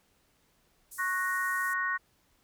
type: band-pass noise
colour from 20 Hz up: white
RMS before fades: -47 dBFS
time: 0.91-1.74 s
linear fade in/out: 10 ms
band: 6800 to 13000 Hz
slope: 24 dB/octave
type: chord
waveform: sine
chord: F# major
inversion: second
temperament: equal with one note detuned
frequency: 1100.4 / 1480 / 1864.7 Hz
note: C#6 / F#6 / A#6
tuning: -13 / 0 / 0 cents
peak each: -33 / -33 / -31 dBFS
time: 0.98-1.98 s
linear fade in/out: 20 ms
effects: pink hiss -69 dBFS RMS until 2.43 s